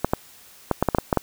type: clicks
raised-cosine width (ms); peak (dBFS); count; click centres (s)
1; -4; 9; 0.046 / 0.135 / 0.713 / 0.826 / 0.887 / 0.948 / 0.985 / 1.128 / 1.173
effects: white hiss -49 dBFS RMS until 1.22 s